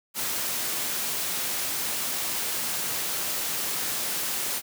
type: high-pass noise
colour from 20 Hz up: white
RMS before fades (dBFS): -29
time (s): 0.14-4.62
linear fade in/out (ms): 50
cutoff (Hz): 110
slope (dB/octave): 12
effects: none